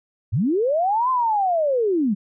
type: linear two-way sweep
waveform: sine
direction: up then down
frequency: 82.41 to 1046.5 to 184.5 Hz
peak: -17 dBFS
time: 0.32-2.15 s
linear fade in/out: 20 ms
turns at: 1.1 s
effects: none